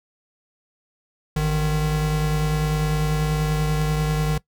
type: tone pair together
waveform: square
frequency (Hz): 54.36 / 152.9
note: A1 / D#3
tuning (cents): -20 / -30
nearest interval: octave + tritone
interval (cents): 1790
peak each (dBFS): -26 / -21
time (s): 1.36-4.38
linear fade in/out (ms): 5
effects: noise-tail reverb RT60 0.1 s tail -20 dB re dry